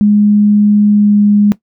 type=tone with pitch glide; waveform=sine; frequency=207.6 to 206.2 Hz; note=G#3 to G#3; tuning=0 to -12 cents; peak=-5 dBFS; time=0.01-1.52 s; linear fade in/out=0 ms; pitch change=-12 cents; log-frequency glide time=0.9-1.18 s; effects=noise-tail reverb RT60 0.1 s tail -17 dB re dry